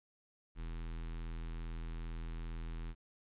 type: tone with notch filter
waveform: square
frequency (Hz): 41.2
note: E1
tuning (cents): 0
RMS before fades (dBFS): -42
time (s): 0.55-2.95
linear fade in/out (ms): 50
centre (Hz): 610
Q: 1.2
effects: resampled to 8000 Hz + 12-bit